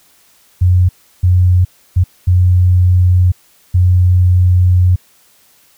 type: tone bursts at uneven times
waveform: sine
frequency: 90.4 Hz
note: F#2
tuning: 40 cents flat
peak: -6 dBFS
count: 5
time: 0.61-0.89 / 1.23-1.65 / 1.96-2.04 / 2.27-3.32 / 3.74-4.96 s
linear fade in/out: 10 ms
effects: white hiss -50 dBFS RMS until 5.77 s